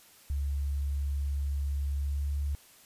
sine tone with pitch glide, 70.5 to 71.61 Hz, C#2 to D2, +30 to -43 cents, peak -28 dBFS, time 0.3-2.55 s, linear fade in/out 0 ms, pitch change +27 cents, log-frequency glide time 1.97-2.34 s, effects white hiss -57 dBFS RMS until 2.85 s + resampled to 32000 Hz

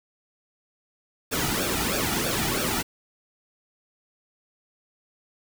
pink noise with flanger, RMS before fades -26 dBFS, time 1.31-2.83 s, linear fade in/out 20 ms, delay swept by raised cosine 0.98 to 1.91 ms, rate 3.1 Hz, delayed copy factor -0.75, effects none

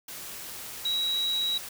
sine tone in noise, 3868 Hz, B7, 37 cents flat, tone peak -25 dBFS, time 0.85-1.58 s, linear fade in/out 5 ms, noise white, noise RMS -40 dBFS, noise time 0.08-1.69 s, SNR +12 dB, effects none

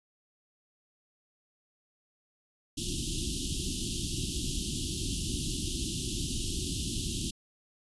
pink band-stop noise, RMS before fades -33 dBFS, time 2.77-7.31 s, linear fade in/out 10 ms, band 370 to 2800 Hz, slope 96 dB/octave, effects resampled to 24000 Hz

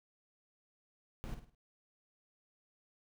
brown noise with echo, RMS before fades -42 dBFS, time 1.24-1.34 s, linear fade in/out 0 ms, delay 52 ms, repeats 4, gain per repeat -8 dB, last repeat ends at 1.548 s, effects none

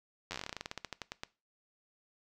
slowing click train, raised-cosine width 0.2 ms, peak -21 dBFS, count 22, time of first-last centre 0.31-1.235 s, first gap 10 ms, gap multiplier 1.13, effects noise-tail reverb RT60 0.3 s tail -20 dB re dry

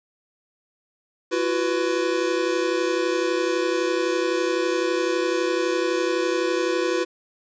square chord, E suspended second, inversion none, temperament equal with one note detuned, 338.1 / 370 / 493.9 Hz, E4 / F#4 / B4, +44 / 0 / 0 cents, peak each -26 dBFS, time 1.31-7.05 s, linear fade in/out 20 ms, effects resampled to 16000 Hz + 9-bit

